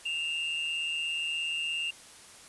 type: tone pair together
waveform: triangle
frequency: 2637 / 2794 Hz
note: E7 / F7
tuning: 0 / 0 cents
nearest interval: minor second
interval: 100 cents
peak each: -36 / -29 dBFS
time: 0.05-1.91 s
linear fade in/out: 10 ms
effects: white hiss -51 dBFS RMS until 2.48 s + resampled to 24000 Hz